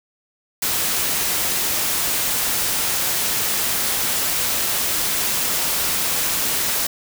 white noise, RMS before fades -21 dBFS, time 0.62-6.87 s, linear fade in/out 5 ms, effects none

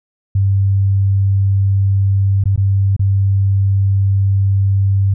sine tone with dropouts, 98 Hz, G2, in tune, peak -10 dBFS, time 0.35-5.14 s, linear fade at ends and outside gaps 5 ms, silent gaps 2.439-2.455 / 2.561-2.576 / 2.965-2.994 s, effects none

